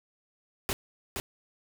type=noise with echo; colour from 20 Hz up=pink; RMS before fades=-30 dBFS; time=0.69-0.73 s; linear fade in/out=0 ms; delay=470 ms; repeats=1; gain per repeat=-4 dB; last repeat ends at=1.2 s; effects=none